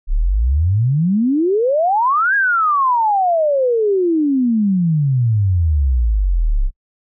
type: exponential two-way sweep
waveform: sine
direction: up then down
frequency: 31.26 to 1661.2 to 31.26 Hz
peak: -12 dBFS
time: 0.07-6.71 s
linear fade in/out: 50 ms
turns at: 2.35 s
effects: noise-tail reverb RT60 0.1 s tail -25 dB re dry